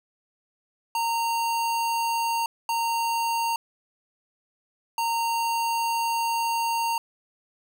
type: tone bursts at uneven times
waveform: square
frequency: 923 Hz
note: A#5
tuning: 17 cents flat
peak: -24 dBFS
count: 3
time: 0.95-2.46 / 2.69-3.56 / 4.98-6.98 s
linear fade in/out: 2 ms
effects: none